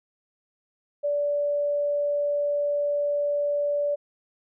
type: tone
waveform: sine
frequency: 580 Hz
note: D5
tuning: 22 cents flat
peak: -22 dBFS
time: 1.03-3.96 s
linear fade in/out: 20 ms
effects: none